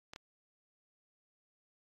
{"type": "clicks", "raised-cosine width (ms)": 0.2, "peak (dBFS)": -28, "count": 2, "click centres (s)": [0.135, 0.161], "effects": ["AAC 48 kbps"]}